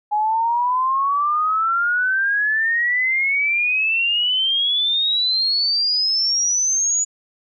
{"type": "exponential sweep", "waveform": "sine", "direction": "up", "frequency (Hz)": [830.6, 6910], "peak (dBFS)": -16, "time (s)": [0.11, 7.05], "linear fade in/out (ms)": 20, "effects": []}